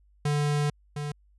square tone pair in turn, 146.83 / 146.83 Hz, D3 / D3, 0 / 0 cents, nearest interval unison, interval 0 cents, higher neither, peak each -24 / -31 dBFS, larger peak first, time 0.25-0.7 / 0.96-1.12 s, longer first, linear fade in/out 5 ms, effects added 50 Hz sine -58 dBFS peak until 1.38 s + resampled to 24000 Hz

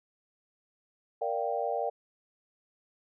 sine chord, G minor seventh, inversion first, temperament equal, 466.2 / 587.3 / 698.5 / 784 Hz, Bb4 / D5 / F5 / G5, 0 / 0 / 0 / 0 cents, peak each -34 dBFS, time 1.21-1.9 s, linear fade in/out 10 ms, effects none

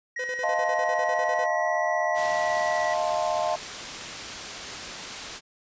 triangle tone with pitch glide, 1894 to 1945 Hz, A#6 to B6, +27 to -27 cents, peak -28 dBFS, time 0.16-2.94 s, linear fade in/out 5 ms, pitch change +46 cents, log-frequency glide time 0.74-1.81 s
45% pulse tone with tremolo, 505 Hz, B4, 39 cents sharp, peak -31 dBFS, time 0.19-1.46 s, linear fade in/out 5 ms, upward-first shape square, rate 10 Hz, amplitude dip 70%
sine chord, F dominant seventh, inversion third, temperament equal with one note detuned, 622.3 / 698.5 / 880 / 1052 Hz, Eb5 / F5 / A5 / C6, 0 / 0 / 0 / +9 cents, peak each -27 / -27 / -31 / -33 dBFS, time 0.43-3.56 s, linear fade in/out 10 ms
white low-pass noise, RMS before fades -39 dBFS, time 2.14-5.41 s, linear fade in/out 50 ms, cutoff 6600 Hz, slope 12 dB/octave
effects resampled to 16000 Hz

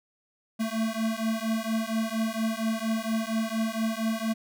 square beating tone pair, 220.8 / 225.1 Hz, A3 / A3, +6 / +40 cents, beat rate 4.3 Hz, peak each -30 / -30 dBFS, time 0.59-4.34 s, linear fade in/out 20 ms, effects none

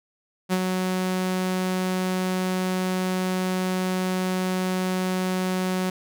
sawtooth tone with ADSR envelope, 185 Hz, F#3, in tune, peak -15 dBFS, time 0.49-5.9 s, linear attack 39 ms, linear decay 50 ms, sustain -4 dB, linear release 4 ms, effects none

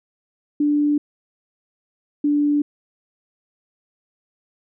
sine tone pair in turn, 293.8 / 292.3 Hz, D4 / D4, +1 / -8 cents, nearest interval unison, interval 9 cents, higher first, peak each -15 dBFS, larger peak neither, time 0.6-0.98 / 2.24-2.62 s, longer neither, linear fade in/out 5 ms, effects none

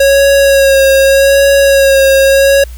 square tone with vibrato, 548 Hz, C#5, 20 cents flat, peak -5 dBFS, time 0-2.64 s, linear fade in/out 5 ms, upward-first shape sine, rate 0.83 Hz, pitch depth 23 cents each way, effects added 60 Hz sine -24 dBFS peak until 2.77 s + white hiss -40 dBFS RMS until 2.77 s

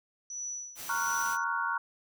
sine tone with tremolo, 5920 Hz, F#8, in tune, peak -34 dBFS, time 0.3-1.44 s, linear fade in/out 2 ms, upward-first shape sine, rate 1.5 Hz, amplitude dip 85%
white noise, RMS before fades -42 dBFS, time 0.75-1.38 s, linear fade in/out 50 ms
sine chord, Gb major seventh, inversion first, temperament equal, 932.3 / 1108.7 / 1396.9 / 1480 Hz, Bb5 / Db6 / F6 / Gb6, 0 / 0 / 0 / 0 cents, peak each -34 dBFS, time 0.89-1.78 s, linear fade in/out 5 ms
effects none

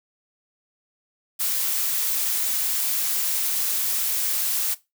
blue noise, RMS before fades -24 dBFS, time 1.39-4.75 s, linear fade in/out 20 ms, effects noise-tail reverb RT60 0.2 s tail -17 dB re dry

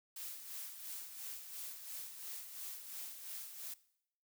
blue noise with tremolo, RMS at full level -45 dBFS, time 0.16-3.74 s, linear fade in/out 5 ms, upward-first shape sine, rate 2.9 Hz, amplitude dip 55%, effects noise-tail reverb RT60 0.7 s tail -19 dB re dry

